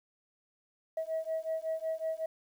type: beating tone pair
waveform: sine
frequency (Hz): 640 / 645.4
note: D#5 / E5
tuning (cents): +49 / -37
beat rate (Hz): 5.4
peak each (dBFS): -34 / -34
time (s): 0.97-2.26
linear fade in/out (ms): 5
effects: tanh soft clip ceiling -27 dBFS + 10-bit